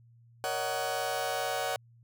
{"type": "chord", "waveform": "sawtooth", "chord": "D# minor seventh", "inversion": "second", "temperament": "just", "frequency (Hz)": [466.7, 560, 622.3, 746.7], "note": ["A#4", "C#5", "D#5", "F#5"], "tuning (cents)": [2, 18, 0, 16], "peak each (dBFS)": [-35, -32, -34, -29], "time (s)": [0.44, 1.76], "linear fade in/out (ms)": 0, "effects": ["added 117 Hz sine -56 dBFS peak until 2.03 s"]}